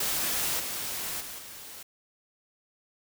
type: noise with level steps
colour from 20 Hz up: white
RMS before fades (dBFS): -29 / -34 / -40 / -44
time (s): 0-1.83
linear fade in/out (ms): 5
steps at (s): 0.59 / 1.2 / 1.38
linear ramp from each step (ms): 10
effects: none

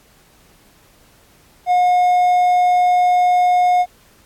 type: tone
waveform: triangle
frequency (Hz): 720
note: F#5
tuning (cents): -47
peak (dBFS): -9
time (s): 1.66-3.86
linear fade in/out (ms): 50
effects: pink hiss -52 dBFS RMS until 4.25 s + AAC 64 kbps

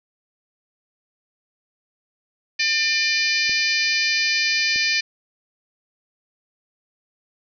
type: harmonic tone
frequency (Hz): 599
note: D5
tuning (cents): +34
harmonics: 3 / 4 / 5 / 6 / 7 / 8 / 9 / 10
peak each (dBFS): -25 / -22 / -31 / -33 / -27 / -24 / -32 / -32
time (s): 2.59-5.01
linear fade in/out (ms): 10
type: clicks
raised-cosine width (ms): 2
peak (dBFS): -25 / -26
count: 2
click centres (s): 3.495 / 4.76
effects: none

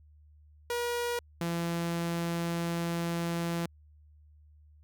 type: tone pair in turn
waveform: sawtooth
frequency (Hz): 479.4 / 169.49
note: A#4 / E3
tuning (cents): +48 / +48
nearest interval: octave + tritone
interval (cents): 1800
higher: first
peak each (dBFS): -26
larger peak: neither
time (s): 0.7-1.19 / 1.41-3.66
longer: second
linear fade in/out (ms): 2
effects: added 75 Hz sine -55 dBFS peak until 4.83 s

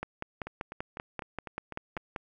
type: two click trains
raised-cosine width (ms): 0.5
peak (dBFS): -19 / -24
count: 12 / 7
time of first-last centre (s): 0.03-2.162 / 0.47-1.974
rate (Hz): 5.16 / 3.99
effects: none

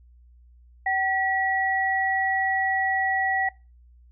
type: tone pair together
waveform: sine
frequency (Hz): 767 / 1932.7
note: G5 / B6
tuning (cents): -38 / -38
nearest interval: octave + major third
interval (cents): 1600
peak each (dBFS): -24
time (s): 0.86-3.49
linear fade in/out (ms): 5
effects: noise-tail reverb RT60 0.3 s tail -23 dB re dry + added 60 Hz sine -50 dBFS peak until 4.11 s

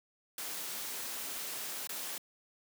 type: noise with dropouts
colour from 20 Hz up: white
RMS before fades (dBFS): -40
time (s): 0.38-2.18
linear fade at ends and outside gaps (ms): 2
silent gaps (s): 1.872-1.892
effects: high-pass 200 Hz 12 dB/octave

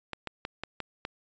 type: clicks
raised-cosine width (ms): 0.3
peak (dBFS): -18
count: 6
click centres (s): 0.133 / 0.273 / 0.451 / 0.636 / 0.803 / 1.051
effects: resampled to 16000 Hz

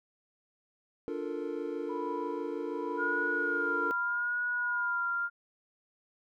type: chord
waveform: triangle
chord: Bb major seventh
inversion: first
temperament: equal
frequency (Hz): 293.7 / 349.2 / 440 / 466.2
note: D4 / F4 / A4 / Bb4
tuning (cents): 0 / 0 / 0 / 0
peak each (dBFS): -37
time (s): 1.08-3.91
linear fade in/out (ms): 0
type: tone with tremolo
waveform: sine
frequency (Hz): 985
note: B5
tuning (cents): -5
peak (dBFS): -36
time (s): 1.89-5.28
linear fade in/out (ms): 5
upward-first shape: sine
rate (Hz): 1.1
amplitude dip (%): 80
type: tone with vibrato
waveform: sine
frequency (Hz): 1421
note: F6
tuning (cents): +30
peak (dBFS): -29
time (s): 2.97-5.3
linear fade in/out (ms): 50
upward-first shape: sine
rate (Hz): 0.83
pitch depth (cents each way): 40
effects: none

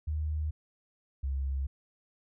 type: tone pair in turn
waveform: sine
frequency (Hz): 76.7 / 67.72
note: D#2 / C#2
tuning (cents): -24 / -40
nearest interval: major second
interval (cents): 216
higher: first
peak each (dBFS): -29 / -29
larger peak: neither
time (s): 0.07-0.51 / 1.23-1.67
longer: neither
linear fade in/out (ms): 10
effects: none

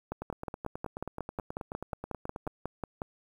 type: two click trains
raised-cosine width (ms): 1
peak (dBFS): -23 / -20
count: 22 / 17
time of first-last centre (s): 0.22-2.468 / 0.12-3.019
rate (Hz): 9.34 / 5.52
effects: 9-bit

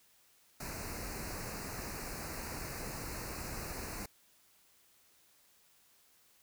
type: band-stop noise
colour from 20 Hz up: pink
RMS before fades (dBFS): -42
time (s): 0.6-4.06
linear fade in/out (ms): 5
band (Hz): 2700 to 4100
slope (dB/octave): 96
effects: white hiss -67 dBFS RMS until 6.42 s

